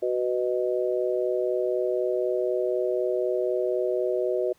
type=harmonic tone; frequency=124 Hz; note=B2; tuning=7 cents sharp; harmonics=3 / 4 / 5; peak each=-26 / -28 / -28 dBFS; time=0.02-4.53 s; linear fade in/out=10 ms; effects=pink hiss -63 dBFS RMS until 4.58 s + high-pass 60 Hz 12 dB/octave